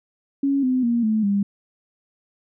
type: tone with pitch steps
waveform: sine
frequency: 277.2 / 255.7 / 235.8 / 217.5 / 200.6 Hz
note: C#4 / C4 / A#3 / A3 / G3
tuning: 0 / -40 / +20 / -20 / +40 cents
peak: -17 dBFS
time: 0.43-1.43 s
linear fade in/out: 5 ms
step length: 200 ms
effects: none